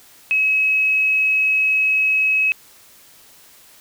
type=tone; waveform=sine; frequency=2562 Hz; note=E7; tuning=50 cents flat; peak=-14 dBFS; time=0.31-2.52 s; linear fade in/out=0 ms; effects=white hiss -48 dBFS RMS until 3.8 s